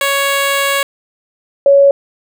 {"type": "tone pair in turn", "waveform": ["10% pulse", "sine"], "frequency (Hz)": [556, 558.6], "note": ["C#5", "C#5"], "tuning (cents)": [5, 13], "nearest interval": "unison", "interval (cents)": 8, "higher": "second", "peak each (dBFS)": -4, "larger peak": "neither", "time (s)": [[0.01, 0.83], [1.66, 1.91]], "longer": "first", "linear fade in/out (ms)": 2, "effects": []}